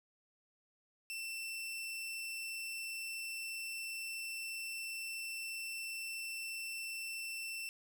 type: tone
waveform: sawtooth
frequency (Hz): 2683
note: E7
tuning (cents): +30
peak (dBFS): -37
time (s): 1.1-7.69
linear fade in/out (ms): 0
effects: none